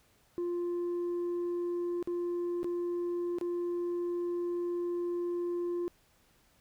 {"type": "tone with dropouts", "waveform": "sine", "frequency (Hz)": 349.2, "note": "F4", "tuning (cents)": 0, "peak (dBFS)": -28, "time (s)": [0.38, 5.88], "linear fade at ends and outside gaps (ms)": 0, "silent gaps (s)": [[2.027, 2.074], [2.631, 2.644], [3.385, 3.412]], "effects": ["tanh soft clip ceiling -30 dBFS", "pink hiss -67 dBFS RMS until 6.6 s"]}